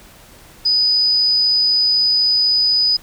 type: tone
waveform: sine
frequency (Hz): 4978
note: D#8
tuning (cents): 0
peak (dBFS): -12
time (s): 0.65-2.97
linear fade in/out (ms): 10
effects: pink hiss -44 dBFS RMS until 3.02 s